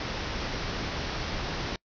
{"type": "low-pass noise", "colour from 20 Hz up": "pink", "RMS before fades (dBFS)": -33, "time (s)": [0, 1.76], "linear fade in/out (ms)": 2, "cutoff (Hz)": 5800, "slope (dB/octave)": 96, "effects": ["noise-tail reverb RT60 0.1 s tail -26 dB re dry"]}